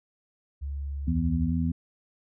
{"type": "tone", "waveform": "sine", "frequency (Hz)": 70.3, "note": "C#2", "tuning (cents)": 25, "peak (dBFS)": -30, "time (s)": [0.61, 1.51], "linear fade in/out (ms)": 20}
{"type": "harmonic tone", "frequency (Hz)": 82.41, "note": "E2", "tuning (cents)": 0, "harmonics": [1, 2, 3], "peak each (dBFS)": [-28, -28, -28], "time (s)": [1.07, 1.72], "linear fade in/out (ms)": 10}
{"effects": []}